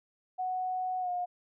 sine tone with pitch glide, 740 to 715.6 Hz, F#5 to F5, 0 to +42 cents, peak -30 dBFS, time 0.38-1.26 s, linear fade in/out 20 ms, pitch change -58 cents, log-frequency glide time 1-1.1 s, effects none

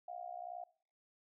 sine tone with amplitude modulation, 709 Hz, F5, 26 cents sharp, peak -39 dBFS, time 0.08-0.64 s, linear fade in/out 5 ms, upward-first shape sine, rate 61.9 Hz, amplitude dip 90%, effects noise-tail reverb RT60 0.5 s tail -22 dB re dry

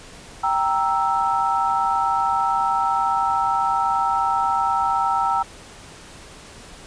sine chord, E diminished, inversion first, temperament equal, 784 / 932.3 / 1318.5 Hz, G5 / Bb5 / E6, 0 / 0 / 0 cents, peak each -22 dBFS, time 0.43-5.43 s, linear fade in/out 10 ms, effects pink hiss -42 dBFS RMS until 6.86 s + resampled to 22050 Hz

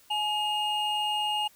triangle tone pair together, 844.8 / 2848 Hz, G#5 / F7, +29 / +33 cents, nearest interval octave + major sixth, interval 2104 cents, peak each -27 dBFS, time 0.1-1.48 s, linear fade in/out 10 ms, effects white hiss -59 dBFS RMS until 1.55 s

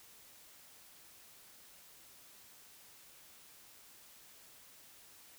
silence, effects white hiss -59 dBFS RMS until 5.38 s

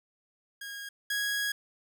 sawtooth tone pair in turn, 1636 / 1656 Hz, G#6 / G#6, -26 / -5 cents, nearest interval unison, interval 21 cents, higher second, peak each -35 / -25 dBFS, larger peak second, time 0.61-0.89 / 1.1-1.52 s, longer second, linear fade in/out 5 ms, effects none

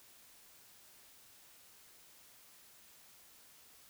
silence, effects white hiss -61 dBFS RMS until 3.89 s

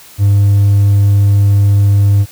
triangle tone, 100.7 Hz, G2, 47 cents sharp, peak -3 dBFS, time 0.18-2.26 s, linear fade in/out 50 ms, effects tanh soft clip ceiling 0 dBFS + white hiss -38 dBFS RMS until 2.31 s

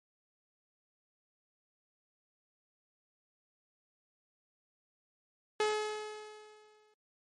sawtooth tone with exponential decay, 426 Hz, G#4, 44 cents sharp, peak -23 dBFS, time 5.6-6.94 s, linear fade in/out 2 ms, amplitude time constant 290 ms, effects low-pass 8000 Hz 12 dB/octave + MP3 48 kbps

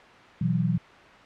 sine chord, B suspended fourth, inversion none, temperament just, 123.47 / 164.63 / 185.21 Hz, B2 / E3 / F#3, 0 / -2 / +2 cents, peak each -27 / -25 / -27 dBFS, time 0.41-0.78 s, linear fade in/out 5 ms, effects white hiss -48 dBFS RMS until 1.25 s + low-pass 2000 Hz 12 dB/octave

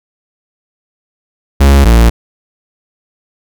45% pulse tone pair in turn, 69.3 / 57.46 Hz, C#2 / A#1, 0 / -24 cents, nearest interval minor third, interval 324 cents, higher first, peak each -3 dBFS, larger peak neither, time 1.6-1.85 / 1.85-2.1 s, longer neither, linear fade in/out 10 ms, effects none

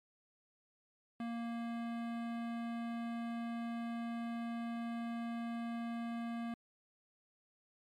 sine tone with hard clipping, 233.1 Hz, A#3, in tune, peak -40 dBFS, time 1.2-6.54 s, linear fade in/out 2 ms, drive 18 dB, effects MP3 64 kbps

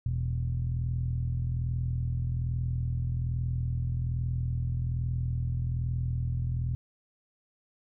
10% pulse tone with low-pass filter, 41.2 Hz, E1, in tune, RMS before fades -30 dBFS, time 0.06-6.75 s, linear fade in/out 0 ms, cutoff 110 Hz, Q 6.4, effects none

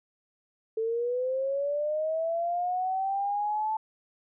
sine linear sweep, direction up, 440 to 879 Hz, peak -26 dBFS, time 0.77-3.77 s, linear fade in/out 5 ms, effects none

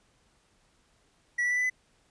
triangle tone with pitch steps, 1941 / 1957.9 / 1974.9 / 1992.1 / 2009 Hz, B6 / B6 / B6 / B6 / B6, -31 / -16 / -1 / +14 / +29 cents, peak -23 dBFS, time 1.38-1.7 s, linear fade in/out 10 ms, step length 64 ms, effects pink hiss -67 dBFS RMS until 2.1 s + resampled to 22050 Hz

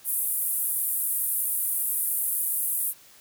pink band-pass noise, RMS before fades -27 dBFS, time 0.04-2.94 s, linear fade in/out 50 ms, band 9600 to 16000 Hz, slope 48 dB/octave, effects white hiss -53 dBFS RMS until 3.2 s

